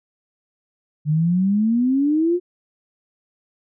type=exponential sweep; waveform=sine; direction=up; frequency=146.83 to 362.6 Hz; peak=-15 dBFS; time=1.05-2.4 s; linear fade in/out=50 ms; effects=none